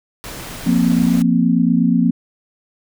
pink noise, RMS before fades -31 dBFS, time 0.24-1.22 s, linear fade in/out 0 ms
sine chord, F suspended fourth, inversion none, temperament equal, 174.61 / 233.1 / 261.6 Hz, F3 / Bb3 / C4, 0 / 0 / 0 cents, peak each -16 / -15 / -17 dBFS, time 0.66-2.11 s, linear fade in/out 10 ms
effects none

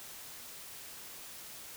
silence, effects white hiss -48 dBFS RMS until 1.76 s

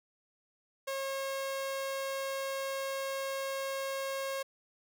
sawtooth tone, 542 Hz, C#5, 39 cents flat, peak -30 dBFS, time 0.87-4.43 s, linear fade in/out 10 ms, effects none

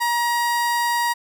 30% pulse tone with vibrato, 950 Hz, A#5, 33 cents sharp, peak -16 dBFS, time 0-1.14 s, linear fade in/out 20 ms, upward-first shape triangle, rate 20 Hz, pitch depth 8 cents each way, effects none

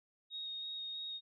sine tone with vibrato, 3739 Hz, A#7, 4 cents sharp, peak -40 dBFS, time 0.3-1.21 s, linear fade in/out 50 ms, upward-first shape square, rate 3.1 Hz, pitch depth 8 cents each way, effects none

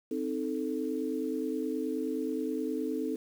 sine chord, A diminished, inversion first, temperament equal, 261.6 / 311.1 / 440 Hz, C4 / Eb4 / A4, 0 / 0 / 0 cents, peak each -34 / -34 / -35 dBFS, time 0.11-3.16 s, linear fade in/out 5 ms, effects 9-bit

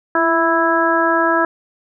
harmonic tone with a mistuned harmonic, 329.4 Hz, E4, 1 cent flat, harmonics 1 / 2 / 3 / 4 / 5, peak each -19 / -19 / -19 / -19 / -19 dBFS, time 0.15-1.45 s, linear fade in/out 2 ms, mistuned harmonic 1, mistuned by +29 cents, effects none

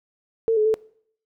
sine tone with pitch steps, 451.3 / 427.9 / 438.7 Hz, A4 / A4 / A4, +44 / -48 / -5 cents, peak -16 dBFS, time 0.48-0.741 s, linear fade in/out 0 ms, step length 87 ms, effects noise-tail reverb RT60 0.6 s tail -22 dB re dry

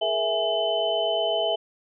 sine tone cluster, 420.7 / 468.8 / 659 / 832 / 3035 Hz, G#4 / A#4 / E5 / G#5 / F#7, +22 / +10 / -1 / +3 / +43 cents, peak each -31 / -32 / -24 / -32 / -28 dBFS, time 0.01-1.56 s, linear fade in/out 10 ms, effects none

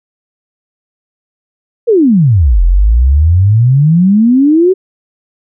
sine exponential two-way sweep, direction down then up, 498 to 41.2 to 387.1 Hz, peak -4 dBFS, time 1.87-4.74 s, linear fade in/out 20 ms, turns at 2.63 s, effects none

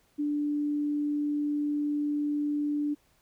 sine tone, 293.7 Hz, D4, in tune, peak -26 dBFS, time 0.18-2.95 s, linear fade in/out 20 ms, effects pink hiss -67 dBFS RMS until 3.21 s

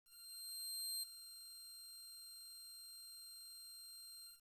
20% pulse tone with ADSR envelope, 4173 Hz, C8, 5 cents flat, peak -35 dBFS, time 0.03-4.42 s, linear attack 1000 ms, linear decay 9 ms, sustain -13 dB, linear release 160 ms, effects resampled to 32000 Hz + 11-bit

